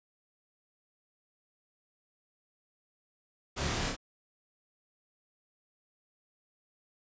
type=noise with echo; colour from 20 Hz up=pink; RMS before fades=-35 dBFS; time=3.56-3.91 s; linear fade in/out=20 ms; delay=28 ms; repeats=2; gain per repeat=-2 dB; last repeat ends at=3.966 s; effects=resampled to 16000 Hz